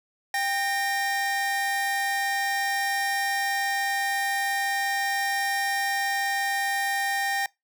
45% pulse tone pair together, 791 / 1845.8 Hz, G5 / A#6, +15 / -18 cents, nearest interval octave + minor third, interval 1467 cents, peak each -27 dBFS, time 0.34-7.46 s, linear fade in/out 2 ms, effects noise-tail reverb RT60 0.2 s tail -24 dB re dry

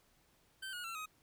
25% pulse tone with pitch steps, 1549 / 1445.3 / 1348.5 / 1258.2 Hz, G6 / F#6 / E6 / D#6, -21 / -41 / +39 / +19 cents, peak -38 dBFS, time 0.62-1.06 s, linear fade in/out 10 ms, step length 110 ms, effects pink hiss -71 dBFS RMS until 1.22 s

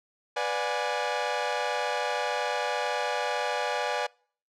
sawtooth chord, G# half-diminished seventh, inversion first, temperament equal with one note detuned, 493.9 / 587.3 / 721.8 / 830.6 Hz, B4 / D5 / F#5 / G#5, 0 / 0 / -43 / 0 cents, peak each -29 / -28 / -31 / -27 dBFS, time 0.36-4.07 s, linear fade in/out 10 ms, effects noise-tail reverb RT60 0.5 s tail -26 dB re dry + low-pass 5000 Hz 12 dB/octave

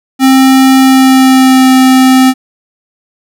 square tone with pitch glide, 264.5 to 260 Hz, C4 to C4, +19 to -11 cents, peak -3 dBFS, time 0.19-2.34 s, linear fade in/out 50 ms, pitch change -30 cents, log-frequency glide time 0.78-1.72 s, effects none

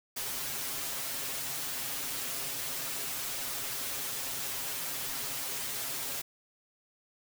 white noise with comb filter, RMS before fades -36 dBFS, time 0.16-6.22 s, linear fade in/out 10 ms, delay 7.4 ms, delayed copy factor +0.95, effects none

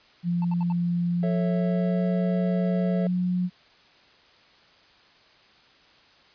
sine tone with pitch glide, 173.6 to 180.24 Hz, F3 to F#3, -10 to -45 cents, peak -22 dBFS, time 0.23-3.5 s, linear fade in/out 50 ms, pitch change +65 cents, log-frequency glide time 1.09-2.06 s
triangle tone bursts, 886 Hz, A5, 12 cents sharp, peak -32 dBFS, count 4, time 0.42-0.724 s, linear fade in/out 2 ms, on 25 ms, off 68 ms
triangle chord, A major, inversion none, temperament just, 440 / 550 / 660 Hz, A4 / C#5 / E5, 0 / -14 / +2 cents, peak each -31 / -31 / -30 dBFS, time 1.23-3.07 s, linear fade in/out 2 ms
effects white hiss -56 dBFS RMS until 6.34 s + resampled to 11025 Hz

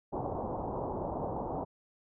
white low-pass noise, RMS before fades -36 dBFS, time 0.12-1.65 s, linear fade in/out 20 ms, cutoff 940 Hz, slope 48 dB/octave, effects none

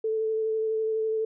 sine tone with vibrato, 440 Hz, A4, in tune, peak -24 dBFS, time 0.04-1.25 s, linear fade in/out 5 ms, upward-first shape sine, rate 12 Hz, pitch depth 14 cents each way, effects none

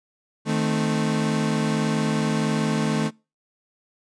35% pulse chord, A diminished, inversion second, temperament equal, 155.56 / 220 / 261.6 Hz, Eb3 / A3 / C4, 0 / 0 / 0 cents, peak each -23 / -22 / -28 dBFS, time 0.45-3.11 s, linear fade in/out 50 ms, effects noise-tail reverb RT60 0.3 s tail -25 dB re dry + resampled to 22050 Hz

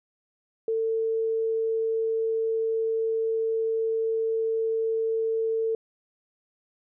sine tone, 448.1 Hz, A4, 32 cents sharp, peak -23 dBFS, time 0.68-5.75 s, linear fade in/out 2 ms, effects none

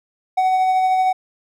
triangle tone with tremolo, 749 Hz, F#5, 21 cents sharp, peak -11 dBFS, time 0.37-1.13 s, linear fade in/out 10 ms, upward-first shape sine, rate 13 Hz, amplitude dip 25%, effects none

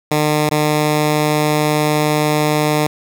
10% pulse tone with dropouts, 151.1 Hz, D3, 50 cents sharp, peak -5 dBFS, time 0.11-2.87 s, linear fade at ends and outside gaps 5 ms, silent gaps 0.494-0.512 s, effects none

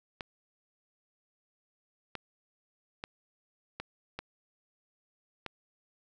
clicks, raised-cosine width 0.3 ms, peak -21 dBFS, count 6, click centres 0.208 / 2.153 / 3.039 / 3.8 / 4.19 / 5.463 s, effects none

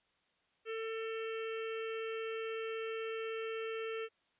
harmonic tone, 447.3 Hz, A4, 28 cents sharp, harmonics 1 / 3 / 4 / 5 / 6 / 7, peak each -38 / -47 / -51 / -51 / -49 / -53 dBFS, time 0.65-4.09 s, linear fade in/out 50 ms, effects white hiss -75 dBFS RMS until 4.39 s + resampled to 8000 Hz

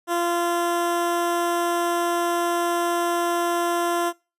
15% pulse tone with notch filter, 344.7 Hz, F4, 23 cents flat, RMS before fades -23 dBFS, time 0.07-4.13 s, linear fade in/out 50 ms, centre 4400 Hz, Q 1.4, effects noise-tail reverb RT60 0.3 s tail -22 dB re dry + resampled to 32000 Hz

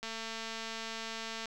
click train, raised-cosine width 0.2 ms, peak -23 dBFS, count 322, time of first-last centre 0.03-1.457 s, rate 225 Hz, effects none

